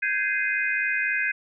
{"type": "chord", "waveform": "sine", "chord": "Ab major seventh", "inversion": "third", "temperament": "just", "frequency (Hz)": [1557.4, 1661.2, 2077, 2492], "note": ["G6", "Ab6", "C7", "Eb7"], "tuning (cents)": [-12, 0, -13, 2], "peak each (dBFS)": -28, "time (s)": [0.02, 1.32], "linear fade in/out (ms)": 10, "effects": []}